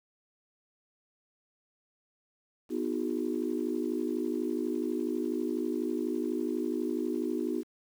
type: chord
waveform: sine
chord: G# minor seventh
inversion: first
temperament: equal with one note detuned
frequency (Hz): 246.9 / 311.1 / 363.2 / 415.3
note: B3 / D#4 / F#4 / G#4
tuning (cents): 0 / 0 / -32 / 0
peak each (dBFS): -34 / -33 / -33 / -38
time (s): 2.69-7.64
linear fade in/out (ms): 50
effects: tanh soft clip ceiling -19 dBFS + 9-bit